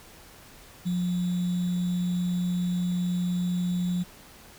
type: tone with sample-and-hold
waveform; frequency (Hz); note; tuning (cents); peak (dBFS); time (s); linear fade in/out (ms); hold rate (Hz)
sine; 178.3; F3; +36; -24; 0.85-4.04; 20; 3675
effects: pink hiss -50 dBFS RMS until 4.58 s